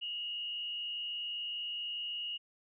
sine tone with frequency modulation, 2872 Hz, F7, 48 cents sharp, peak -36 dBFS, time 0.01-2.38 s, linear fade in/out 20 ms, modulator 105 Hz, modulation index 0.59, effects none

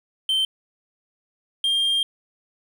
triangle tone pair in turn, 3111 / 3202 Hz, G7 / G7, -14 / +36 cents, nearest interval unison, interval 50 cents, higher second, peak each -17 dBFS, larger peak neither, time 0.29-0.45 / 1.64-2.03 s, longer second, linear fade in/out 2 ms, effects none

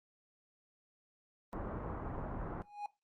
pink low-pass noise, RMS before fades -41 dBFS, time 1.53-2.62 s, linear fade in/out 0 ms, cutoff 1300 Hz, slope 24 dB/octave
triangle tone with exponential growth, 826 Hz, G#5, 10 cents flat, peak -33 dBFS, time 2.56-2.86 s, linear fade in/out 2 ms, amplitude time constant 64 ms
effects noise-tail reverb RT60 0.2 s tail -18 dB re dry + Opus 32 kbps

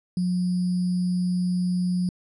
sine tone with sample-and-hold, 180 Hz, F#3, 47 cents flat, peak -21 dBFS, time 0.17-2.09 s, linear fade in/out 2 ms, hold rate 4900 Hz, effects resampled to 24000 Hz

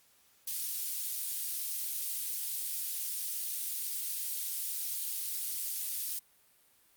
white high-pass noise, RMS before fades -36 dBFS, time 0.47-6.19 s, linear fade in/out 5 ms, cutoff 4700 Hz, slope 12 dB/octave, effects white hiss -66 dBFS RMS until 6.96 s + Opus 48 kbps

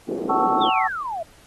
white band-pass noise, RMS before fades -27 dBFS, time 0.07-0.7 s, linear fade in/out 20 ms, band 240 to 420 Hz, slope 24 dB/octave
sine chord, F# minor seventh, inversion none, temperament equal with one note detuned, 755.1 / 880 / 1108.7 / 1318.5 Hz, F#5 / A5 / C#6 / E6, +35 / 0 / 0 / 0 cents, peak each -22 / -24 / -24 / -25 dBFS, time 0.29-0.88 s, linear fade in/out 10 ms
sine exponential sweep, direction down, 3729 to 628 Hz, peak -25 dBFS, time 0.61-1.23 s, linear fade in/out 5 ms
effects pink hiss -52 dBFS RMS until 1.46 s + AAC 32 kbps

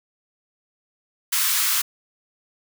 white high-pass noise, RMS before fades -21 dBFS, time 1.32-1.82 s, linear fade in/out 10 ms, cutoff 1000 Hz, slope 48 dB/octave, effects none

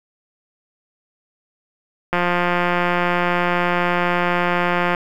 click train, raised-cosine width 0.5 ms, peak -4 dBFS, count 497, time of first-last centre 2.13-4.948 s, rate 176 Hz, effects 7-bit

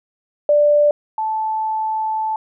sine tone pair in turn, 589 / 874.2 Hz, D5 / A5, +5 / -11 cents, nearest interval perfect fifth, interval 684 cents, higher second, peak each -10 / -18 dBFS, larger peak first, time 0.49-0.91 / 1.18-2.36 s, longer second, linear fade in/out 2 ms, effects none

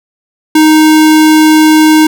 square tone, 311.1 Hz, D#4, in tune, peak -3 dBFS, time 0.55-2.07 s, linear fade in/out 5 ms, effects none

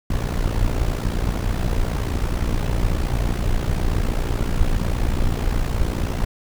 brown noise with amplitude modulation, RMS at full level -17 dBFS, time 0.1-6.25 s, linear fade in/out 5 ms, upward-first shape sine, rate 59 Hz, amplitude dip 75%, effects none

